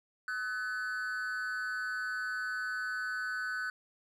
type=tone with amplitude modulation; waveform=triangle; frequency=1500 Hz; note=F#6; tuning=23 cents sharp; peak=-28 dBFS; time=0.28-3.7 s; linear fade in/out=2 ms; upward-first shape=sine; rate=220 Hz; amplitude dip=80%; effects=none